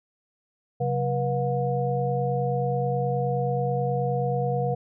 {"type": "tone cluster", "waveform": "sine", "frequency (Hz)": [134.6, 184, 483.7, 719], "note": ["C3", "F#3", "B4", "F#5"], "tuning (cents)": [49, -9, -36, -50], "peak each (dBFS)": [-26, -34, -27, -29], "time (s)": [0.8, 4.75], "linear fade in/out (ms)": 10, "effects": []}